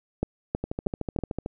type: two click trains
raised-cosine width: 2 ms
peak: -16 / -11 dBFS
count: 12 / 4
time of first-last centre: 0.64-1.461 / 0.23-1.188 s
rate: 13.4 / 3.13 Hz
effects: none